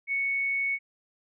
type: tone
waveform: sine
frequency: 2217 Hz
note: C#7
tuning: in tune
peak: -25 dBFS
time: 0.07-0.79 s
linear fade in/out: 50 ms
effects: none